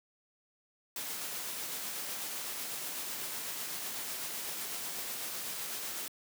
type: noise with tremolo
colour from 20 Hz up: white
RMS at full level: -38 dBFS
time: 0.96-6.08 s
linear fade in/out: 2 ms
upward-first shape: triangle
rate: 8 Hz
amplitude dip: 25%
effects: high-pass 150 Hz 12 dB/octave